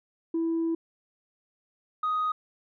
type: tone pair in turn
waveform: sine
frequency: 329.6 / 1248.4 Hz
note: E4 / D#6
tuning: 0 / +5 cents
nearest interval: octave + major seventh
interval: 2305 cents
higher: second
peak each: -23 dBFS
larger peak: neither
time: 0.34-0.75 / 2.03-2.32 s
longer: first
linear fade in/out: 5 ms
effects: tanh soft clip ceiling -22 dBFS